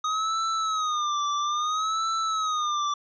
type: tone with vibrato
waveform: square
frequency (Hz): 1244.5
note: D#6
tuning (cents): 0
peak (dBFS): -25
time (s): 0.04-2.94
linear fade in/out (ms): 5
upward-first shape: sine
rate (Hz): 0.6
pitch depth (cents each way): 110
effects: resampled to 16000 Hz